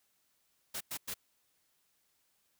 white noise bursts, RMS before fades -39 dBFS, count 3, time 0.74-1.142 s, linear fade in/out 10 ms, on 68 ms, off 99 ms, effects white hiss -75 dBFS RMS until 2.59 s

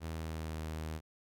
sawtooth tone with pitch glide, 80.5 to 78.75 Hz, E2 to D#2, -41 to +21 cents, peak -34 dBFS, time 0-1.01 s, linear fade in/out 50 ms, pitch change -38 cents, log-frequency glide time 0.11-0.62 s, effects none

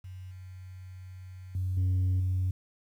sine tone with level steps, 92.5 Hz, F#2, in tune, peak -40 / -42 / -27 / -21 / -24 dBFS, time 0.04-2.51 s, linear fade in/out 5 ms, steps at 0.31 / 1.55 / 1.77 / 2.2 s, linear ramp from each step 2 ms, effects tanh soft clip ceiling -23 dBFS + 10-bit

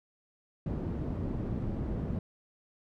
white low-pass noise, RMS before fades -34 dBFS, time 0.66-2.19 s, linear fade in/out 2 ms, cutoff 210 Hz, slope 12 dB/octave, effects none

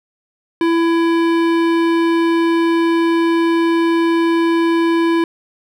sine tone with hard clipping, 333.6 Hz, E4, 21 cents sharp, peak -14 dBFS, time 0.61-5.24 s, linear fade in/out 2 ms, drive 16 dB, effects none

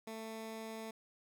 15% pulse tone, 222.1 Hz, A3, 16 cents sharp, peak -37 dBFS, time 0.07-0.91 s, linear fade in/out 5 ms, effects none

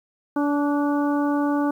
harmonic tone with a mistuned harmonic, 288.9 Hz, D4, 28 cents flat, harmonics 1 / 2 / 3 / 4 / 5, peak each -20 / -29 / -29 / -32 / -35 dBFS, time 0.36-1.71 s, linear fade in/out 5 ms, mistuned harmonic 5, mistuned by +29 cents, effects 9-bit

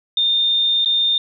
sine tone with dropouts, 3628 Hz, A#7, 48 cents flat, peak -14 dBFS, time 0.17-1.18 s, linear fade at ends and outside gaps 2 ms, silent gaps 0.848-0.858 s, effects none

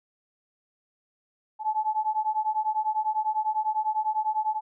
sine beating tone pair, 858 / 868 Hz, A5 / A5, -44 / -24 cents, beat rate 10 Hz, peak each -27 dBFS, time 1.59-4.61 s, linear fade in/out 50 ms, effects none

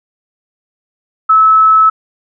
sine tone, 1300 Hz, E6, 24 cents flat, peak -4 dBFS, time 1.29-1.9 s, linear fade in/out 10 ms, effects none

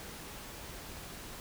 silence, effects pink hiss -46 dBFS RMS until 1.4 s

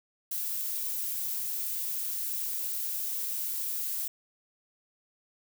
violet noise, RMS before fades -33 dBFS, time 0.31-4.08 s, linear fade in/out 5 ms, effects none

